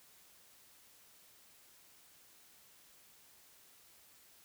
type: silence
effects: white hiss -63 dBFS RMS until 4.44 s